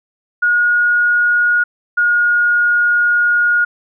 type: tone pair in turn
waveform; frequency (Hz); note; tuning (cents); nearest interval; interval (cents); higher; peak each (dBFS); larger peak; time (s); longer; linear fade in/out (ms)
sine; 1442 / 1434.9; F#6 / F6; -45 / +46; unison; 9; first; -10 / -10; neither; 0.42-1.64 / 1.97-3.65; second; 10
effects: none